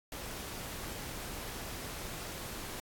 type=noise; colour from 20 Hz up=pink; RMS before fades=-42 dBFS; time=0.12-2.8 s; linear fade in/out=2 ms; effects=AAC 64 kbps